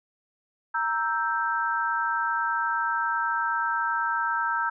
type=chord; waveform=sine; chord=E diminished; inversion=second; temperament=equal; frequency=932.3 / 1318.5 / 1568 Hz; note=Bb5 / E6 / G6; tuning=0 / 0 / 0 cents; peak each=-28 dBFS; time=0.74-4.7 s; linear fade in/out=10 ms; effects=none